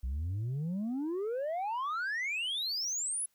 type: exponential sweep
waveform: sine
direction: up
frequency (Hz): 59.3 to 10790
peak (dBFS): -29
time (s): 0.03-3.26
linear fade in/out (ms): 10
effects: tanh soft clip ceiling -31 dBFS + white hiss -74 dBFS RMS until 3.34 s